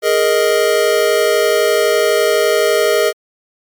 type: chord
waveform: square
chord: Ab suspended second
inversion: none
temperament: just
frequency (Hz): 415.3 / 467.2 / 623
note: Ab4 / Bb4 / Eb5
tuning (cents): 0 / +4 / +2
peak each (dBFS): -16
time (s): 0.02-3.13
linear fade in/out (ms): 50
effects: MP3 96 kbps